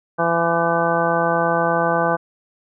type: harmonic tone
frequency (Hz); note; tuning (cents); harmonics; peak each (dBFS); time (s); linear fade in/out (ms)
168.3; E3; +36; 1 / 2 / 3 / 4 / 5 / 6 / 7 / 9; -26 / -27 / -22 / -22 / -23 / -27 / -24 / -25; 0.18-2.17; 20
effects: none